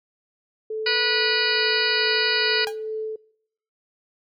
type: tone with tremolo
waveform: sine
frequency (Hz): 436.5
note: A4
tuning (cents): -14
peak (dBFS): -25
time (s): 0.7-3.16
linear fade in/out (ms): 5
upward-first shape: sine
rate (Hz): 2.3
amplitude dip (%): 30
type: harmonic tone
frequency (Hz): 488.3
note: B4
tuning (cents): -20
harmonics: 1 / 2 / 3 / 4 / 5 / 6 / 8 / 9 / 10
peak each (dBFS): -35 / -36 / -26 / -27 / -28 / -28 / -29 / -26 / -28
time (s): 0.86-2.65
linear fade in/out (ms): 5
type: tone with exponential decay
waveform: sawtooth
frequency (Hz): 812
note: G#5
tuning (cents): -39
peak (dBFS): -21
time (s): 2.67-2.77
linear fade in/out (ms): 0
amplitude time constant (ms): 21
effects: noise-tail reverb RT60 0.7 s tail -24 dB re dry